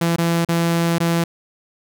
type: tone with dropouts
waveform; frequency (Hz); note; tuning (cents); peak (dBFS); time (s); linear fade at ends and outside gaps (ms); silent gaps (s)
sawtooth; 168.4; E3; +37; -12; 0.01-1.24; 5; 0.162-0.183 / 0.449-0.487 / 0.984-1.002
effects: none